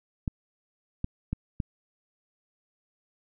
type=clicks; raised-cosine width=5 ms; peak=-16 dBFS; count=4; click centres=0.278 / 1.044 / 1.33 / 1.602 s; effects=none